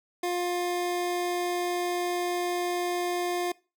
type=tone; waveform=25% pulse; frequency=353.4 Hz; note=F4; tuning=21 cents sharp; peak=-23 dBFS; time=0.23-3.52 s; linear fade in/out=5 ms; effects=noise-tail reverb RT60 0.3 s tail -22 dB re dry